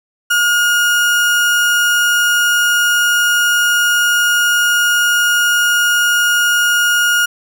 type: tone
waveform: 35% pulse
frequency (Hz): 1431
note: F6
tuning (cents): +42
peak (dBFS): -9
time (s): 0.3-7.26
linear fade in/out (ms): 10
effects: none